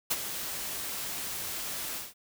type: noise with ADSR envelope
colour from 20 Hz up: white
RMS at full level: -26 dBFS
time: 0.1-2.14 s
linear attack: 14 ms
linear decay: 39 ms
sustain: -10 dB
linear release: 180 ms
effects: none